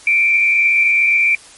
sine tone with frequency modulation, 2349 Hz, D7, in tune, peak -10 dBFS, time 0.07-1.35 s, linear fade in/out 2 ms, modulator 106 Hz, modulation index 0.62, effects white hiss -41 dBFS RMS until 1.57 s + MP3 48 kbps

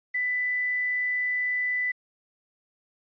sine tone with quantisation, 1991 Hz, B6, 14 cents sharp, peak -24 dBFS, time 0.14-1.92 s, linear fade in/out 10 ms, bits 9, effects resampled to 11025 Hz

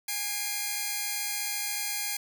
5% pulse tone cluster, 823 / 2111 / 2395 Hz, G#5 / C7 / D7, -16 / +15 / +33 cents, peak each -24 dBFS, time 0.08-2.17 s, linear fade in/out 5 ms, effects none

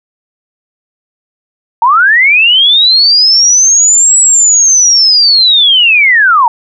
sine linear two-way sweep, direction up then down, 880 to 7850 to 880 Hz, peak -3 dBFS, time 1.82-6.48 s, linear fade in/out 2 ms, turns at 4.19 s, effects none

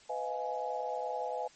sine chord, F half-diminished seventh, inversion second, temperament just, 502.9 / 628.6 / 698.5 / 838.1 Hz, Cb5 / Eb5 / F5 / Ab5, +31 / +18 / 0 / +16 cents, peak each -38 / -40 / -40 / -37 dBFS, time 0.09-1.48 s, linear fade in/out 10 ms, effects white hiss -59 dBFS RMS until 1.55 s + MP3 32 kbps

